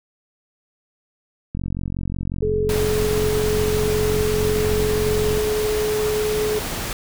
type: click train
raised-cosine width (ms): 5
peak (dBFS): -14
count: 175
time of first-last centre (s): 1.55-5.374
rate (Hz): 45.5
type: tone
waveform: sine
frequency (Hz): 426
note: G#4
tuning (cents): +44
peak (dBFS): -19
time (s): 2.42-6.59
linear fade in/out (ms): 5
type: noise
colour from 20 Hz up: pink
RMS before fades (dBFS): -27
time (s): 2.69-6.93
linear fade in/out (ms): 2
effects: none